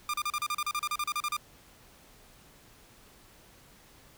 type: tone bursts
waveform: sawtooth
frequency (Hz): 1200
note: D6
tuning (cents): +37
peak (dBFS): -25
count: 16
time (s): 0.09-1.367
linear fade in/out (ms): 2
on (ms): 47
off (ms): 35
effects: pink hiss -57 dBFS RMS until 4.17 s